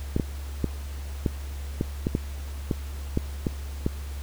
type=clicks; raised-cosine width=3 ms; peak=-10 dBFS; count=11; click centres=0.164 / 0.198 / 0.643 / 1.262 / 1.811 / 2.069 / 2.151 / 2.712 / 3.174 / 3.468 / 3.864 s; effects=added 70 Hz sine -32 dBFS peak until 4.22 s + pink hiss -46 dBFS RMS until 4.22 s